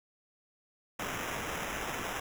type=noise with sample-and-hold; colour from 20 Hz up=blue; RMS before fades=-37 dBFS; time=0.99-2.2 s; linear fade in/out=5 ms; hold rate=4410 Hz; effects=none